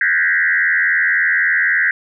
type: tone with frequency modulation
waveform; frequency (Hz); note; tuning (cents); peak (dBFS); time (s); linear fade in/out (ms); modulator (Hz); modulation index
sine; 1760; A6; 0; -12; 0.01-1.91; 2; 83.7; 2.9
effects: none